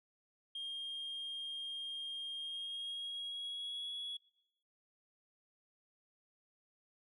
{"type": "tone with pitch glide", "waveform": "sine", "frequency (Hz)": [3221, 3360], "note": ["G7", "G#7"], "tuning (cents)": [46, 19], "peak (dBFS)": -38, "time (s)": [0.55, 4.17], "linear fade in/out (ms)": 5, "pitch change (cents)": 73, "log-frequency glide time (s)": [2.36, 3.92], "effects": ["noise-tail reverb RT60 0.8 s tail -21 dB re dry", "tanh soft clip ceiling -38 dBFS"]}